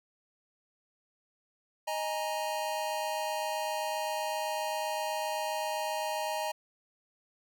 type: chord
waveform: square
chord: D# suspended fourth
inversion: none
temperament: equal with one note detuned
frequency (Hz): 622.3 / 830.6 / 938.3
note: D#5 / G#5 / A#5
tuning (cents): 0 / 0 / +11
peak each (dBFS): -36 / -37 / -37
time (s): 1.87-6.52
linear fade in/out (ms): 10
effects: none